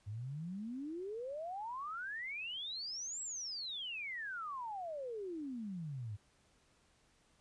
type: exponential two-way sweep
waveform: sine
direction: up then down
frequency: 97.9 to 7800 to 97.9 Hz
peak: -40 dBFS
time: 0.06-6.17 s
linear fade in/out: 20 ms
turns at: 3.22 s
effects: pink hiss -71 dBFS RMS until 7.4 s + resampled to 22050 Hz